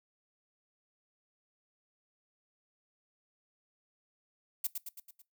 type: noise with echo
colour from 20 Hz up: violet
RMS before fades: -32 dBFS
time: 4.64-4.67 s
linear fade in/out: 5 ms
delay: 110 ms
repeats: 5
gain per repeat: -5 dB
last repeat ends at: 5.22 s
effects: noise-tail reverb RT60 0.2 s tail -20 dB re dry